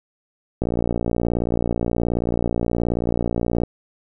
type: click train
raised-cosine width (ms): 2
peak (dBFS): -8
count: 178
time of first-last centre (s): 0.62-3.635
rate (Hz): 58.7
effects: none